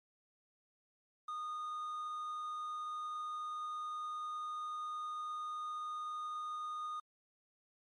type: tone with quantisation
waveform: triangle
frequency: 1230 Hz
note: D#6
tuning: 20 cents flat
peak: -37 dBFS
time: 1.28-7 s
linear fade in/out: 5 ms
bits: 11
effects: MP3 48 kbps